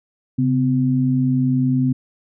sine tone pair together, 135.2 / 255.2 Hz, C#3 / C4, -43 / -43 cents, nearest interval major seventh, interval 1100 cents, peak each -18 / -17 dBFS, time 0.38-1.93 s, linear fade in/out 10 ms, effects none

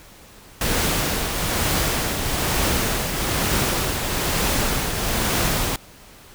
pink noise with tremolo, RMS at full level -20 dBFS, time 0.61-5.76 s, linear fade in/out 2 ms, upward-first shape triangle, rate 1.1 Hz, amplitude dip 45%, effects pink hiss -46 dBFS RMS until 6.34 s

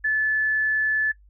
sine tone, 1735 Hz, A6, 25 cents flat, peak -19 dBFS, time 0.04-1.12 s, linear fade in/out 10 ms, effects noise-tail reverb RT60 0.1 s tail -19 dB re dry + added 50 Hz sine -50 dBFS peak until 1.29 s

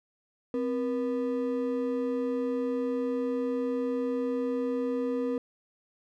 triangle ring-modulated tone, 370 Hz, F#4, in tune, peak -22 dBFS, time 0.54-5.38 s, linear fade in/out 2 ms, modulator 110 Hz, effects none

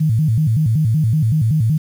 sine tone with vibrato, 131.9 Hz, C3, 14 cents sharp, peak -12 dBFS, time 0-1.78 s, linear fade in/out 10 ms, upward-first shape square, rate 5.3 Hz, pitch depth 290 cents each way, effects 7-bit

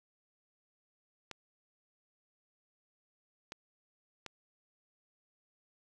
clicks, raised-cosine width 0.2 ms, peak -25 dBFS, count 3, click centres 1.313 / 3.521 / 4.263 s, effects none

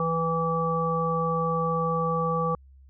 harmonic tone with a mistuned harmonic, 164.81 Hz, E3, in tune, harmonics 1 / 3 / 5 / 7, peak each -28 / -28 / -34 / -27 dBFS, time 0-2.55 s, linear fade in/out 2 ms, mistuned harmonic 5, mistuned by -15 cents, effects added 67 Hz sine -49 dBFS peak until 2.89 s

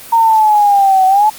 sine exponential two-way sweep, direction down then up, 926 to 749 to 873 Hz, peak -6 dBFS, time 0.12-1.3 s, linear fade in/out 10 ms, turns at 1.06 s, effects white hiss -33 dBFS RMS until 1.38 s + Opus 32 kbps

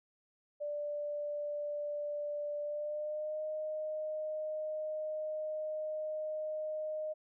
sine tone with pitch glide, 588 to 617.6 Hz, D5 to D#5, +2 to -13 cents, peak -35 dBFS, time 0.6-7.14 s, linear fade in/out 20 ms, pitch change +85 cents, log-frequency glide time 2.62-3.42 s, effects none

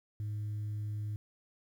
sine tone, 105.2 Hz, G#2, 23 cents sharp, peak -32 dBFS, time 0.2-1.16 s, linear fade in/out 0 ms, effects tanh soft clip ceiling -33 dBFS + 11-bit

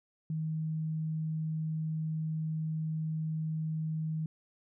sine tone, 157.8 Hz, D#3, 25 cents sharp, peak -31 dBFS, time 0.3-4.26 s, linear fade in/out 2 ms, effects none

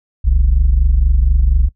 sine tone pair together, 41.2 / 65.4 Hz, E1 / C2, 0 / 0 cents, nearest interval minor sixth, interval 800 cents, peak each -10 dBFS, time 0.24-1.69 s, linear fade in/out 20 ms, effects noise-tail reverb RT60 0.1 s tail -17 dB re dry + tanh soft clip ceiling -5 dBFS

